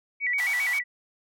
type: tone with vibrato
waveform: sine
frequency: 2100 Hz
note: C7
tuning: 6 cents sharp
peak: -23 dBFS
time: 0.2-0.84 s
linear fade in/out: 50 ms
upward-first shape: square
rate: 7.5 Hz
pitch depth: 120 cents each way
type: band-pass noise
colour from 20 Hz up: pink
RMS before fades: -38 dBFS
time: 0.38-0.79 s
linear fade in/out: 5 ms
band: 700 to 16000 Hz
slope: 96 dB/octave
effects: none